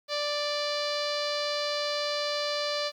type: tone with low-pass filter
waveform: sawtooth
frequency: 587.3 Hz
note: D5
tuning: in tune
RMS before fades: -30 dBFS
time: 0.08-2.92 s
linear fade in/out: 50 ms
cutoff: 4500 Hz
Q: 5.1
effects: 10-bit